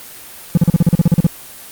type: tone bursts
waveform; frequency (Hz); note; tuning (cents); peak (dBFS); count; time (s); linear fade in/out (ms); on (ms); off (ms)
triangle; 168.6; E3; +39; -4; 12; 0.55-1.267; 2; 24; 39
effects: white hiss -35 dBFS RMS until 1.71 s + Opus 24 kbps